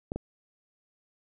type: clicks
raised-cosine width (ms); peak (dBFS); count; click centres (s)
2; -19; 2; 0.119 / 0.16
effects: none